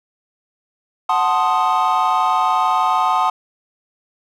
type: chord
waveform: triangle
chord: F# diminished seventh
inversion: none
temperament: equal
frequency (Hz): 740 / 880 / 1046.5 / 1244.5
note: F#5 / A5 / C6 / Eb6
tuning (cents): 0 / 0 / 0 / 0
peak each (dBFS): -17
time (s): 1.09-3.3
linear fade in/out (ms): 5
effects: tanh soft clip ceiling -6 dBFS